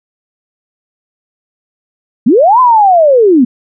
sine linear two-way sweep, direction up then down, 194.5 to 1036 to 227.6 Hz, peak -3 dBFS, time 2.26-3.45 s, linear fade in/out 10 ms, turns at 2.6 s, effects none

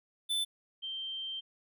square / sine tone pair in turn, 3520 / 3140 Hz, A7 / G7, 0 / +2 cents, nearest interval major second, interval 198 cents, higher first, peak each -30 / -36 dBFS, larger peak first, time 0.29-0.45 / 0.82-1.41 s, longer second, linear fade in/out 20 ms, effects none

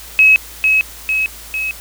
sine tone with echo, 2565 Hz, E7, 48 cents flat, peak -5 dBFS, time 0.19-0.36 s, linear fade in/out 0 ms, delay 450 ms, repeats 3, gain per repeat -4 dB, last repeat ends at 1.71 s, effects added 56 Hz sine -39 dBFS peak until 1.8 s + white hiss -35 dBFS RMS until 1.8 s

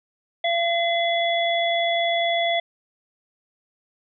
harmonic tone, 681 Hz, F5, 44 cents flat, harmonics 1 / 3 / 5, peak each -21 / -26 / -26 dBFS, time 0.44-2.6 s, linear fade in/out 5 ms, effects none

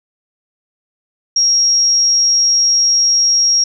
sine tone, 5600 Hz, F8, 4 cents sharp, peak -9 dBFS, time 1.36-3.64 s, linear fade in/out 5 ms, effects none

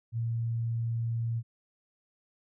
sine tone, 115.6 Hz, A#2, 14 cents flat, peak -28 dBFS, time 0.12-1.43 s, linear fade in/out 50 ms, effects none

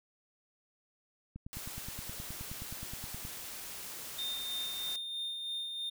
click train, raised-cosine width 5 ms, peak -31 dBFS, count 19, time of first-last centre 1.36-3.251 s, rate 9.52 Hz
white noise, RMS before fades -44 dBFS, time 1.53-4.96 s, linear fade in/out 0 ms
triangle tone with tremolo, 3637 Hz, A#7, 43 cents flat, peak -33 dBFS, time 4.18-5.9 s, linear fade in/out 10 ms, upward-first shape sine, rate 3.1 Hz, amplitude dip 35%
effects none

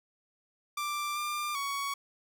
sawtooth tone with pitch steps, 1179 / 1194 / 1119 Hz, D6 / D6 / C#6, +6 / +28 / +16 cents, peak -28 dBFS, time 0.77-1.94 s, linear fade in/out 5 ms, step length 390 ms, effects none

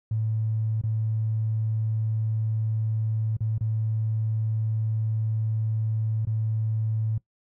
triangle tone with dropouts, 110 Hz, A2, in tune, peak -19 dBFS, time 0.11-7.18 s, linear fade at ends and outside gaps 5 ms, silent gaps 0.814-0.836 / 3.368-3.406 / 3.581-3.608 / 6.252-6.27 s, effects noise-tail reverb RT60 0.1 s tail -24 dB re dry + tanh soft clip ceiling -21 dBFS

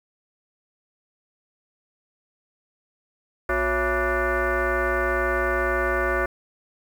sine tone with frequency modulation, 554 Hz, C#5, 1 cent flat, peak -20 dBFS, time 3.49-6.26 s, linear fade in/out 5 ms, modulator 306 Hz, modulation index 4.1, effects 8-bit

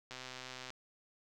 click train, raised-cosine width 0.2 ms, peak -28 dBFS, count 77, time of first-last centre 0.11-0.704 s, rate 128 Hz, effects none

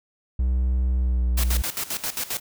triangle tone with pitch glide, 63 to 60.78 Hz, B1 to B1, +35 to -27 cents, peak -17 dBFS, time 0.39-1.62 s, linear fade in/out 5 ms, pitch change -62 cents, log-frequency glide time 1-1.25 s
white noise with tremolo, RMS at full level -27 dBFS, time 1.37-2.4 s, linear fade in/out 10 ms, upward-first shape square, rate 7.5 Hz, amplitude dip 80%
effects none

